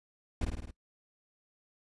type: noise with echo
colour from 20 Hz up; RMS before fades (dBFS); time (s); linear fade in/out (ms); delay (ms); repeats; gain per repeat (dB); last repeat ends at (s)
brown; -30; 0.41-0.45; 5; 52; 5; -3; 0.71
effects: noise-tail reverb RT60 0.1 s tail -21 dB re dry + resampled to 24000 Hz